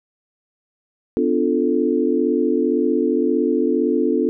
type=chord; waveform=sine; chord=B half-diminished seventh; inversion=none; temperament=equal with one note detuned; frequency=251.8 / 293.7 / 349.2 / 440 Hz; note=B3 / D4 / F4 / A4; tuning=+34 / 0 / 0 / 0 cents; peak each=-21 dBFS; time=1.17-4.29 s; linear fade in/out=0 ms; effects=none